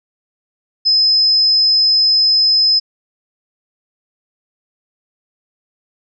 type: tone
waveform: sine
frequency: 5100 Hz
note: D#8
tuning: 42 cents sharp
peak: -9 dBFS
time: 0.85-2.8 s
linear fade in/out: 20 ms
effects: none